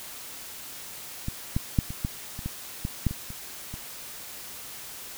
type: clicks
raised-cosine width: 5 ms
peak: -17 / -12 / -8 / -22 / -14 / -24 / -18 / -16 / -10 / -21 / -26 / -24 dBFS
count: 12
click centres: 1.284 / 1.565 / 1.788 / 1.905 / 2.049 / 2.391 / 2.46 / 2.851 / 3.067 / 3.11 / 3.304 / 3.74 s
effects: white hiss -41 dBFS RMS until 5.17 s